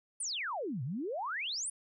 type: exponential two-way sweep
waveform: sine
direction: down then up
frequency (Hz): 9940 to 116.54 to 9940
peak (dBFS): -34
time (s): 0.2-1.7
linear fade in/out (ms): 5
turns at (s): 0.83
effects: none